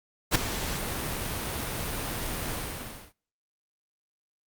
pink noise with ADSR envelope, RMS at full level -19 dBFS, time 0.31-3.13 s, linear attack 44 ms, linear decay 4 ms, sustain -13 dB, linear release 590 ms, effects noise-tail reverb RT60 0.5 s tail -26 dB re dry + Opus 48 kbps

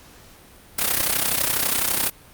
white noise with amplitude modulation, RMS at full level -18 dBFS, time 0.78-2.1 s, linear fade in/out 10 ms, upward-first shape sine, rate 32 Hz, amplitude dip 75%, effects pink hiss -48 dBFS RMS until 2.33 s + Opus 48 kbps

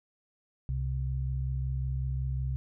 sine tone pair together, 65.41 / 130.81 Hz, C2 / C3, 0 / 0 cents, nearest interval octave, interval 1200 cents, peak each -31 / -32 dBFS, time 0.69-2.56 s, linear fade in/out 0 ms, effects none

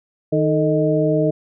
harmonic tone with a mistuned harmonic, 155.56 Hz, D#3, in tune, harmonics 1 / 2 / 3 / 4, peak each -20 / -20 / -20 / -20 dBFS, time 0.32-1.31 s, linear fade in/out 10 ms, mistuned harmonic 3, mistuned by -89 cents, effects none

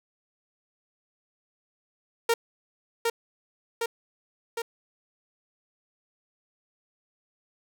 sawtooth tone with echo, 463 Hz, A#4, 12 cents flat, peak -16 dBFS, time 2.29-2.34 s, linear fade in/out 5 ms, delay 760 ms, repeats 3, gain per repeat -3 dB, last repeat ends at 4.62 s, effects none

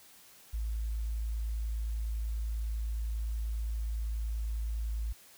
sine tone, 55 Hz, A1, in tune, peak -31 dBFS, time 0.53-5.13 s, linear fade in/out 10 ms, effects white hiss -57 dBFS RMS until 5.37 s

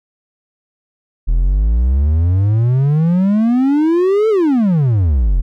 triangle exponential two-way sweep, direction up then down, 38.89 to 450 to 38.89 Hz, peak -8 dBFS, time 1.27-5.42 s, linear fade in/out 20 ms, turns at 4.29 s, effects none

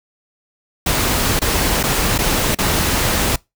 pink noise with dropouts, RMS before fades -17 dBFS, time 0.86-3.36 s, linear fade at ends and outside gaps 5 ms, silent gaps 1.393-1.416 / 1.83-1.836 / 2.18-2.187 / 2.549-2.586 s, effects noise-tail reverb RT60 0.2 s tail -24 dB re dry

